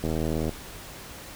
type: click train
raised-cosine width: 2 ms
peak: -15 dBFS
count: 37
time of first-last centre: 0.04-0.493 s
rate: 79.5 Hz
effects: pink hiss -42 dBFS RMS until 1.35 s